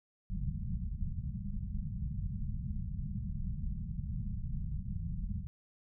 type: low-pass noise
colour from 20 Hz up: pink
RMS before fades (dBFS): -37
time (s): 0.3-5.47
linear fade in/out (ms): 0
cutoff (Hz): 210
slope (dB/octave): 96
effects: none